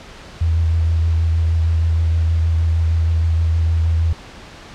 sine tone with vibrato, 81.9 Hz, E2, 11 cents flat, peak -13 dBFS, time 0.41-4.13 s, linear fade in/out 5 ms, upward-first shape sine, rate 6.4 Hz, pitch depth 20 cents each way, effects pink hiss -38 dBFS RMS until 4.74 s + low-pass 5000 Hz 12 dB/octave

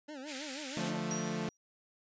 25% pulse tone with vibrato, 281.6 Hz, C#4, 27 cents sharp, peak -39 dBFS, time 0.08-0.98 s, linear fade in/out 10 ms, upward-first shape sine, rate 6.2 Hz, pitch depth 160 cents each way
pink high-pass noise, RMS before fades -43 dBFS, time 0.25-0.93 s, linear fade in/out 50 ms, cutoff 1800 Hz, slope 24 dB/octave
sawtooth chord, D minor, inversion none, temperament equal, 146.83 / 174.61 / 220 Hz, D3 / F3 / A3, 0 / 0 / 0 cents, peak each -38 / -34 / -33 dBFS, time 0.77-1.49 s, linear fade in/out 2 ms
sine tone with exponential decay, 5750 Hz, F8, 50 cents sharp, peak -35 dBFS, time 1.11-1.57 s, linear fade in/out 1 ms, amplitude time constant 100 ms
effects resampled to 16000 Hz

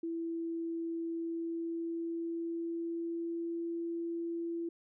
sine tone with pitch glide, 332.1 to 336.9 Hz, E4 to E4, +13 to +38 cents, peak -34 dBFS, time 0.03-4.69 s, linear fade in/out 5 ms, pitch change +25 cents, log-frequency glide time 1.1-3.67 s, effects none

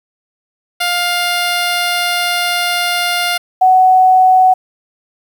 10% pulse / sine tone pair in turn, 704 / 745.9 Hz, F5 / F#5, +14 / +14 cents, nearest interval minor second, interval 100 cents, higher second, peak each -5 dBFS, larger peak neither, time 0.8-3.38 / 3.61-4.54 s, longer first, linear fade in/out 10 ms, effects 7-bit

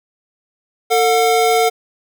square tone pair together, 449.4 / 724 Hz, A4 / F#5, +37 / -38 cents, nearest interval minor sixth, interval 825 cents, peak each -15 dBFS, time 0.9-1.7 s, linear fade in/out 20 ms, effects none

